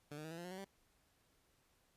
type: tone with pitch steps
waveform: 15% pulse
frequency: 146.83 / 152.98 / 159.38 / 166.05 / 173 / 180.25 / 187.79 / 195.66 Hz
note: D3 / D#3 / D#3 / E3 / F3 / F#3 / F#3 / G3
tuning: 0 / -29 / +42 / +13 / -16 / -45 / +26 / -3 cents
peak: -40 dBFS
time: 0.11-0.646 s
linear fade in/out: 5 ms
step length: 67 ms
effects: pink hiss -75 dBFS RMS until 1.96 s + resampled to 32000 Hz